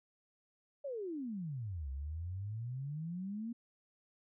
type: exponential two-way sweep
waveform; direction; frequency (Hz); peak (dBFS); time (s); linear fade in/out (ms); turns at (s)
sine; down then up; 587.3 to 65.41 to 238.8; -38; 0.84-3.53; 10; 1.9
effects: none